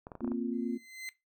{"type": "clicks", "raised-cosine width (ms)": 1, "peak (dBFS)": -29, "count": 7, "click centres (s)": [0.069, 0.118, 0.153, 0.207, 0.246, 0.277, 0.318]}
{"type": "chord", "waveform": "sine", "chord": "Bb suspended second", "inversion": "none", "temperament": "equal", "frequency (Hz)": [233.1, 261.6, 349.2], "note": ["Bb3", "C4", "F4"], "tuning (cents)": [0, 0, 0], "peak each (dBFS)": [-33, -35, -38], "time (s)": [0.21, 0.78], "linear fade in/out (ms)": 20}
{"type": "tone with exponential growth", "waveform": "40% pulse", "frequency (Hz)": 2060, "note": "C7", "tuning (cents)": -28, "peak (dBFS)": -35, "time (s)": [0.53, 1.09], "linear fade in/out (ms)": 0, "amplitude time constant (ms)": 120}
{"effects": ["noise-tail reverb RT60 0.2 s tail -18 dB re dry"]}